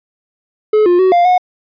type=tone with pitch steps; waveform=triangle; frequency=427.7 / 353.2 / 374.8 / 698 / 727 Hz; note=A4 / F4 / F#4 / F5 / F#5; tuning=-49 / +20 / +22 / -1 / -31 cents; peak=-5 dBFS; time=0.73-1.38 s; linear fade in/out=5 ms; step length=130 ms; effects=resampled to 11025 Hz